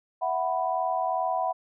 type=chord; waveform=sine; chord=E suspended second; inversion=none; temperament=just; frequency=659.3 / 741.7 / 988.9 Hz; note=E5 / F#5 / B5; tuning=0 / +4 / +2 cents; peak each=-30 / -27 / -30 dBFS; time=0.21-1.53 s; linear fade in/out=20 ms; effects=none